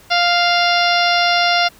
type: harmonic tone with a mistuned harmonic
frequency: 698.5 Hz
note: F5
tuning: in tune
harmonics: 1 / 2 / 3 / 4 / 5 / 6 / 7 / 8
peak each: -16 / -19 / -21 / -22 / -23 / -24 / -24 / -25 dBFS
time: 0.1-1.69 s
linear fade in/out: 20 ms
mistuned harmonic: 8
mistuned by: -21 cents
effects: pink hiss -46 dBFS RMS until 1.79 s